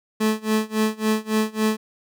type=tone with tremolo; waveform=30% pulse; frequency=217.1 Hz; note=A3; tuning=23 cents flat; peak=-14 dBFS; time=0.2-1.77 s; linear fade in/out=10 ms; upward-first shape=sine; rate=3.6 Hz; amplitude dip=95%; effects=none